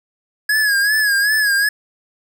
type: tone with vibrato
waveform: square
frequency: 1672 Hz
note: G#6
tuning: 11 cents sharp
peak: -14 dBFS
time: 0.49-1.69 s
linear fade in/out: 5 ms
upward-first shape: sine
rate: 2.6 Hz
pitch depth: 76 cents each way
effects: none